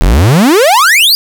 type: exponential sweep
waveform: 45% pulse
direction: up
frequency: 36.82 to 4955 Hz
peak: -4 dBFS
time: 0.01-1.15 s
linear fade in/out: 0 ms
effects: none